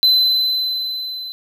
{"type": "tone with level ramp", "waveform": "triangle", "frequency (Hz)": 4039, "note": "B7", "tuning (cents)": 38, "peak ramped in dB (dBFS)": [-8, -26], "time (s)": [0.03, 1.32], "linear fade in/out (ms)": 0, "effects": []}